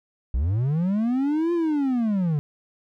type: linear two-way sweep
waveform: triangle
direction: up then down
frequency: 55 to 349.2 to 141.3 Hz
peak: -18 dBFS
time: 0.34-2.39 s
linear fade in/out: 0 ms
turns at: 1.53 s
effects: none